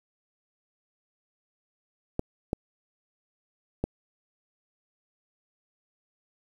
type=clicks; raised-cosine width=2 ms; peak=-13 dBFS; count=3; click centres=2.194 / 2.531 / 3.84 s; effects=8-bit